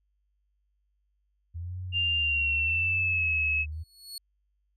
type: tone with vibrato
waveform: sine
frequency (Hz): 82.41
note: E2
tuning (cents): 0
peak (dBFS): -33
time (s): 1.54-3.84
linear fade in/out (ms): 20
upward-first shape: sine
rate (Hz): 0.87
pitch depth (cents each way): 190
type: tone with pitch glide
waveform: sine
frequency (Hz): 2794 to 2577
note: F7 to E7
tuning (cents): 0 to -40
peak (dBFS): -24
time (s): 1.92-3.66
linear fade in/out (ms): 50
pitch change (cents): -140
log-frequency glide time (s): 2.2-3.23
type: tone with exponential growth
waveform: sawtooth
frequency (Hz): 4373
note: C#8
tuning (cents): -24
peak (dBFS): -32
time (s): 3.72-4.18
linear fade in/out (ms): 2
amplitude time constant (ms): 98
effects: added 50 Hz sine -70 dBFS peak until 4.76 s + resampled to 32000 Hz